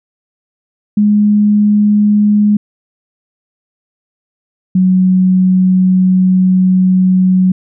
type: tone pair in turn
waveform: sine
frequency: 208.1 / 185.4 Hz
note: G#3 / F#3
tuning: +4 / +4 cents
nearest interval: major second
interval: 200 cents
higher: first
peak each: -6 dBFS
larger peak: neither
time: 0.97-2.57 / 4.75-7.52 s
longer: second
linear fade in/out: 5 ms
effects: none